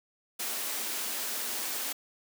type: high-pass noise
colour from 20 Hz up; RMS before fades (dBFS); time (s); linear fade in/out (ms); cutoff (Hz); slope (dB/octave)
white; -34; 0.39-1.93; 10; 200; 96
effects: none